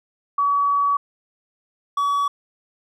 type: tone pair in turn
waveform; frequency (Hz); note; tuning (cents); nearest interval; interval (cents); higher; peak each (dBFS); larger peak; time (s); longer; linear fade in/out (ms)
sine / triangle; 1136 / 1136; C#6 / C#6; +42 / +42; unison; 0; neither; -16; neither; 0.38-0.97 / 1.97-2.28; first; 5
effects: none